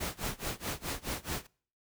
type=noise with tremolo; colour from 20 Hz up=pink; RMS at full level=-34 dBFS; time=0-1.47 s; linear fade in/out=10 ms; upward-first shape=sine; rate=4.7 Hz; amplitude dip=95%; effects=noise-tail reverb RT60 0.5 s tail -26 dB re dry